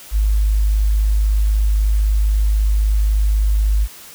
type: tone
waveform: sine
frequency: 51.91 Hz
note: G#1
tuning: in tune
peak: -12 dBFS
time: 0.11-3.88 s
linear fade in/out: 50 ms
effects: white hiss -39 dBFS RMS until 4.14 s